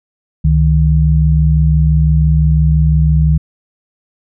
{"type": "tone pair together", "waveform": "sine", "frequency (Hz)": [69, 154.9], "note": ["C#2", "D#3"], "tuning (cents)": [-7, -7], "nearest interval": "octave + major second", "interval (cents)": 1400, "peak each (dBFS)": -10, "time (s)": [0.44, 3.38], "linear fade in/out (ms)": 10, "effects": []}